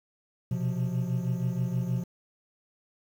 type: tone cluster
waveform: triangle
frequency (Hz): 123.2 / 129.5 / 176.5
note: B2 / C3 / F3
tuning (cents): -4 / -17 / +19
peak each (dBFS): -29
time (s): 0.51-2.04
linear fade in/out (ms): 5
effects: 9-bit